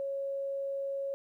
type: tone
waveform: sine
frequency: 551 Hz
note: C#5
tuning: 11 cents flat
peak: -32 dBFS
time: 0-1.14 s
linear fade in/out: 0 ms
effects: 12-bit